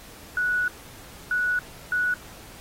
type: tone bursts at uneven times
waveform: sine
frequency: 1471 Hz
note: F#6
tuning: 11 cents flat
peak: -21 dBFS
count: 3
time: 0.37-0.68 / 1.31-1.59 / 1.92-2.14 s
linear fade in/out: 2 ms
effects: pink hiss -46 dBFS RMS until 2.6 s + AAC 48 kbps